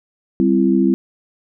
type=chord; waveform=sine; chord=C major; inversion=second; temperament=equal with one note detuned; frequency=196 / 261.6 / 335.8 Hz; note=G3 / C4 / E4; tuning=0 / 0 / +32 cents; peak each=-16 dBFS; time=0.4-0.94 s; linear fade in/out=0 ms; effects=none